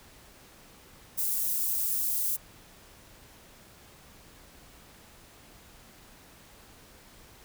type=high-pass noise; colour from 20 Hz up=white; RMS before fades=-29 dBFS; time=1.17-2.37 s; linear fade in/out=20 ms; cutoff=11000 Hz; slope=12 dB/octave; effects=pink hiss -54 dBFS RMS until 7.44 s